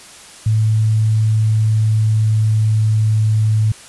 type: tone with pitch glide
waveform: sine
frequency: 109.3 to 108.55 Hz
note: A2 to A2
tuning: -11 to -23 cents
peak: -11 dBFS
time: 0.46-3.72 s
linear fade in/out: 5 ms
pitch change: -12 cents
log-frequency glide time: 1.18-3.24 s
effects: white hiss -39 dBFS RMS until 3.88 s + resampled to 24000 Hz